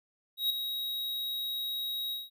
square tone with ADSR envelope, 3809 Hz, A#7, 37 cents sharp, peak -25 dBFS, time 0.37-2.3 s, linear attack 130 ms, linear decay 6 ms, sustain -8 dB, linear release 180 ms, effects none

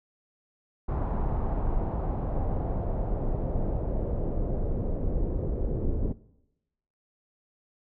brown noise with low-pass filter sweep, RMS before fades -28 dBFS, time 0.88-6.13 s, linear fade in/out 10 ms, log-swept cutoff 960 to 420 Hz, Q 2, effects noise-tail reverb RT60 0.9 s tail -20 dB re dry

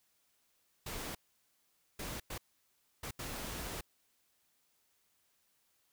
pink noise bursts at uneven times, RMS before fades -42 dBFS, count 5, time 0.86-1.15 / 1.99-2.2 / 2.3-2.38 / 3.03-3.11 / 3.19-3.81 s, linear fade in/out 5 ms, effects white hiss -75 dBFS RMS until 5.92 s

